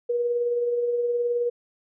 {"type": "tone with tremolo", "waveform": "sine", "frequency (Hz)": 480, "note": "B4", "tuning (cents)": -49, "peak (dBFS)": -20, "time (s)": [0.09, 1.5], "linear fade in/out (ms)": 10, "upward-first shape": "sine", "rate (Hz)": 19, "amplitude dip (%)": 35, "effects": []}